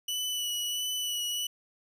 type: tone with vibrato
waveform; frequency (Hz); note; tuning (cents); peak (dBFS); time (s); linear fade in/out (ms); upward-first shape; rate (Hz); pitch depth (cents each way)
sawtooth; 2960; F#7; 0; -27; 0.08-1.47; 5; sine; 1.5; 21
effects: none